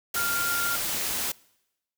sine tone in noise, 1396.9 Hz, F6, in tune, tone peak -27 dBFS, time 0.16-0.76 s, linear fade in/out 5 ms, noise white, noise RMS -29 dBFS, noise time 0.14-1.32 s, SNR -1 dB, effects noise-tail reverb RT60 0.9 s tail -24 dB re dry

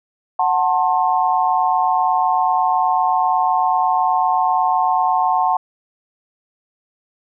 sine chord, F# diminished, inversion none, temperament just, 740 / 888 / 1065.6 Hz, F#5 / A5 / C6, 0 / +16 / +31 cents, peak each -17 / -18 / -20 dBFS, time 0.39-5.57 s, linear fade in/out 5 ms, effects none

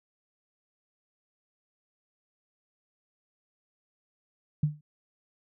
sine tone with exponential decay, 149.7 Hz, D3, 33 cents sharp, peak -18 dBFS, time 4.63-4.81 s, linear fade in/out 5 ms, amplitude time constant 38 ms, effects none

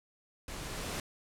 pink noise with level ramp, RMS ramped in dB -43 to -36 dBFS, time 0.48-1 s, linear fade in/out 2 ms, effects low-pass 11000 Hz 12 dB/octave

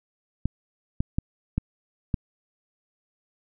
clicks, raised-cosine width 5 ms, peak -11 dBFS, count 5, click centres 0.456 / 1.005 / 1.185 / 1.58 / 2.142 s, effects none

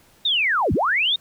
sine linear two-way sweep, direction down then up, 3774 to 55.2 to 3774 Hz, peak -17 dBFS, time 0.25-1.16 s, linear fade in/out 5 ms, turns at 0.73 s, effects pink hiss -55 dBFS RMS until 1.2 s

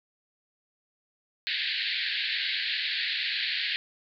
white band-pass noise, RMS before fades -30 dBFS, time 1.47-3.76 s, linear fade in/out 0 ms, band 1600 to 4500 Hz, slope 96 dB/octave, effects none

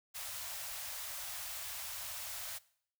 white band-stop noise, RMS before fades -43 dBFS, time 0.14-2.59 s, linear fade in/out 20 ms, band 120 to 550 Hz, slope 96 dB/octave, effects noise-tail reverb RT60 0.6 s tail -20 dB re dry

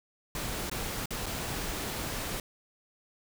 pink noise with dropouts, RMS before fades -35 dBFS, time 0.35-2.4 s, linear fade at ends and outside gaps 2 ms, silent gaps 0.698-0.714 / 1.058-1.106 / 1.26-1.264 s, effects none

